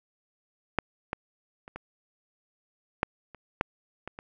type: clicks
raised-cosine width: 0.5 ms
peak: -8 / -15 / -29 / -23 / -8 / -30 / -9 / -22 / -25 dBFS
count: 9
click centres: 0.787 / 1.131 / 1.679 / 1.76 / 3.031 / 3.347 / 3.611 / 4.076 / 4.189 s
effects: none